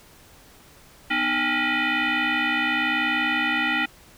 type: tone with frequency modulation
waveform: sine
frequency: 245 Hz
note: B3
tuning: 14 cents flat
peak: -20 dBFS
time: 1.1-3.86 s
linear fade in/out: 10 ms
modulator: 551 Hz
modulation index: 4.8
effects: pink hiss -51 dBFS RMS until 4.17 s